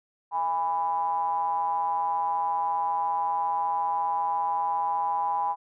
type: ring-modulated tone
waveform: triangle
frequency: 87.31 Hz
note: F2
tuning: in tune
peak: -19 dBFS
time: 0.31-5.56 s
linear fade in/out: 50 ms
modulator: 905 Hz
effects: none